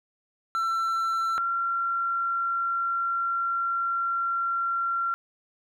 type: tone pair in turn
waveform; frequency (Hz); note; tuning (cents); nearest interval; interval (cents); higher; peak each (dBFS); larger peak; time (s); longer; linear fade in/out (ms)
triangle / sine; 1344 / 1369.9; E6 / F6; +33 / -34; unison; 33; second; -22 / -24; first; 0.55-1.38 / 1.38-5.14; second; 0
effects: none